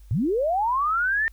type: linear sweep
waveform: sine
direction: up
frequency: 87.31 to 1829 Hz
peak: -20 dBFS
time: 0.11-1.28 s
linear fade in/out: 0 ms
effects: added 50 Hz sine -44 dBFS peak until 1.32 s + white hiss -63 dBFS RMS until 1.32 s